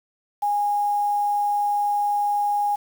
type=tone with quantisation; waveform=sine; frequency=822 Hz; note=G#5; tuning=18 cents flat; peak=-19 dBFS; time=0.42-2.76 s; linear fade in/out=10 ms; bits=7; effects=none